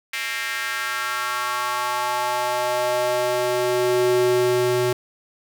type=tone with high-pass filter sweep; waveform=square; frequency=123.47 Hz; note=B2; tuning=in tune; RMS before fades=-22 dBFS; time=0.13-4.93 s; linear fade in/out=5 ms; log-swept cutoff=2100 to 260 Hz; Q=2.7; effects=none